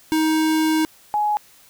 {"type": "tone pair in turn", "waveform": ["square", "sine"], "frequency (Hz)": [314.9, 838.3], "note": ["D#4", "G#5"], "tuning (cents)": [21, 16], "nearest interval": "octave + perfect fourth", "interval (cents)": 1695, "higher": "second", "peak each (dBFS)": -17, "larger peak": "neither", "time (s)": [[0.12, 0.85], [1.14, 1.37]], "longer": "first", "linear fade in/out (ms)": 0, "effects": ["white hiss -51 dBFS RMS until 1.69 s"]}